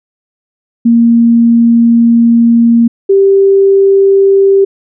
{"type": "tone pair in turn", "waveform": "sine", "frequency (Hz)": [233.1, 392], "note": ["A#3", "G4"], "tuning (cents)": [0, 0], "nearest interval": "major sixth", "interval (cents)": 900, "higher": "second", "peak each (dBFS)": -3, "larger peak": "neither", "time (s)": [[0.85, 2.88], [3.09, 4.65]], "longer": "first", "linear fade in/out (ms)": 10, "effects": []}